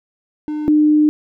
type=tone pair in turn; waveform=triangle / sine; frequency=302.2 / 302.2 Hz; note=D4 / D4; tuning=+50 / +50 cents; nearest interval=unison; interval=0 cents; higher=neither; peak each=-18 / -9 dBFS; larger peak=second; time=0.48-0.68 / 0.68-1.09 s; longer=second; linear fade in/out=0 ms; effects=none